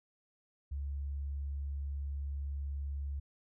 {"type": "tone", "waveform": "sine", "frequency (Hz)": 70.3, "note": "C#2", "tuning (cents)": 25, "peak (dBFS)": -35, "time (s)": [0.71, 3.2], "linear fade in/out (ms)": 10, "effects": []}